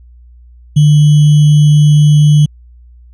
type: tone with sample-and-hold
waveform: sine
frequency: 149.3 Hz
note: D3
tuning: 29 cents sharp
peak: -3 dBFS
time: 0.76-2.46 s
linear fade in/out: 10 ms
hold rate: 3150 Hz
effects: added 60 Hz sine -36 dBFS peak until 3.13 s + resampled to 22050 Hz